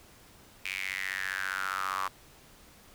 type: tone with high-pass filter sweep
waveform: sawtooth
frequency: 95 Hz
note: F#2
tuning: 46 cents sharp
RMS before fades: -34 dBFS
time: 0.65-2.08 s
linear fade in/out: 5 ms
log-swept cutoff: 2400 to 1100 Hz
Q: 6.9
effects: pink hiss -56 dBFS RMS until 2.94 s